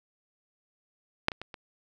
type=clicks; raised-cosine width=0.3 ms; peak=-6 / -20 / -22 / -25 dBFS; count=4; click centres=1.284 / 1.318 / 1.416 / 1.542 s; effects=none